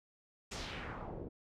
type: noise with low-pass filter sweep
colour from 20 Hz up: pink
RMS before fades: -44 dBFS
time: 0.51-1.29 s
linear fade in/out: 10 ms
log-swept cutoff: 7200 to 340 Hz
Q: 1.8
effects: none